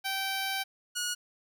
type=tone pair in turn; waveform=10% pulse; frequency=776 / 1449.3 Hz; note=G5 / F#6; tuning=-18 / -36 cents; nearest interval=major seventh; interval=1082 cents; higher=second; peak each=-22 dBFS; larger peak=neither; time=0.04-0.64 / 0.95-1.15 s; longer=first; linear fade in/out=20 ms; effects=none